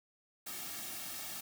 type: noise with comb filter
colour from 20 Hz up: white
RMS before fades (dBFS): -43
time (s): 0.46-1.41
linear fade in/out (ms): 10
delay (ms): 2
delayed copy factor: -0.65
effects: none